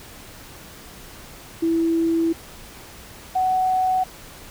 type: tone pair in turn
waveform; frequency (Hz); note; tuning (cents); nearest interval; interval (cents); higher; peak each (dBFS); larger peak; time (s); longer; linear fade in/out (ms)
sine; 330 / 746; E4 / F#5; +2 / +14; octave + major second; 1412; second; -17; neither; 1.62-2.33 / 3.35-4.04; first; 10
effects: pink hiss -42 dBFS RMS until 4.5 s